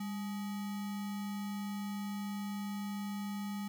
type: tone with sample-and-hold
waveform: sine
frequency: 201.5 Hz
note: G3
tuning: 48 cents sharp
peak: -36 dBFS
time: 0-3.68 s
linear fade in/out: 5 ms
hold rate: 1050 Hz
effects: none